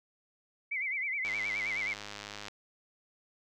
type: tone with vibrato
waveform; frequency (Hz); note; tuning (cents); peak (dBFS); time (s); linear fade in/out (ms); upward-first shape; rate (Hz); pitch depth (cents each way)
sine; 2168; C#7; -39; -31; 0.71-1.94; 10; sine; 9.5; 130
type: click train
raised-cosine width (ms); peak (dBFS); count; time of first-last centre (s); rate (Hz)
0.2; -24; 128; 1.25-2.483; 103
effects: none